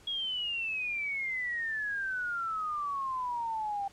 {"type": "exponential sweep", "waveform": "sine", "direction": "down", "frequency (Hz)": [3322, 784], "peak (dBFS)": -31, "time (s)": [0.07, 3.88], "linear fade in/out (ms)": 5, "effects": ["pink hiss -58 dBFS RMS until 3.92 s", "low-pass 9000 Hz 12 dB/octave"]}